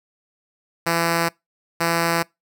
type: tone pair in turn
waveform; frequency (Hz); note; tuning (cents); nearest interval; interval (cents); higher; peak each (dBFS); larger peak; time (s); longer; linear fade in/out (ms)
5% pulse; 167.9 / 167.9; E3 / E3; +32 / +32; unison; 0; neither; -7; neither; 0.86-1.29 / 1.8-2.23; neither; 10
effects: noise-tail reverb RT60 0.2 s tail -25 dB re dry